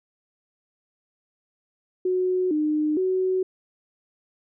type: tone with pitch steps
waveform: sine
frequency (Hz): 367.8 / 304.1 / 373.3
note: F#4 / D#4 / F#4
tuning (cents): -10 / -40 / +15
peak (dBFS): -20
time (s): 2.05-3.43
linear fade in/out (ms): 5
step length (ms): 460
effects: none